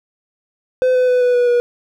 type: tone with pitch steps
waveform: triangle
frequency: 510 / 504.4 / 498.9 / 493.5 / 488.1 / 482.8 Hz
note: C5 / B4 / B4 / B4 / B4 / B4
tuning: -44 / +36 / +17 / -1 / -20 / -39 cents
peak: -9 dBFS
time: 0.82-1.6 s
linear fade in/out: 0 ms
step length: 130 ms
effects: none